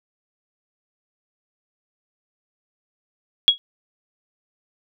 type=tone with exponential decay; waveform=sine; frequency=3322 Hz; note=G#7; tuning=in tune; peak=-5 dBFS; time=3.48-3.58 s; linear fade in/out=0 ms; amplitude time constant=21 ms; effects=none